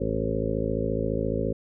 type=harmonic tone with a mistuned harmonic; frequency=54.5 Hz; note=A1; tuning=16 cents flat; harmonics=1 / 2 / 3 / 4 / 5 / 7 / 8 / 9 / 10; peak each=-33 / -33 / -33 / -33 / -33 / -33 / -33 / -33 / -33 dBFS; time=0-1.53 s; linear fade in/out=10 ms; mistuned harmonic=1; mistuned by=+53 cents; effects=none